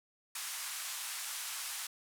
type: band-pass noise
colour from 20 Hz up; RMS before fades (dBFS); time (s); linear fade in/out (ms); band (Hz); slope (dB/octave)
white; -41; 0.35-1.87; 5; 880 to 12000; 24
effects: none